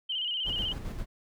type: tone with vibrato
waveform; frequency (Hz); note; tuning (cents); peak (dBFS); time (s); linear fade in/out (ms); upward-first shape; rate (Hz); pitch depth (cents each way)
sine; 3000; F#7; +23; -29; 0.09-0.73; 10; square; 16; 59
type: noise with tremolo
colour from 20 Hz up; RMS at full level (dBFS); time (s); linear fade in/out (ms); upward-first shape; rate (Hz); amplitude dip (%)
brown; -35; 0.44-1.06; 50; square; 7.3; 40
effects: none